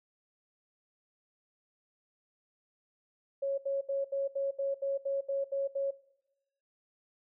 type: tone bursts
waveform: sine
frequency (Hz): 551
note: C#5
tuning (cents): -11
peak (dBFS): -29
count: 11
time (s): 3.42-5.91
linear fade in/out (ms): 10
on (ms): 160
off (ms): 73
effects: noise-tail reverb RT60 0.9 s tail -19 dB re dry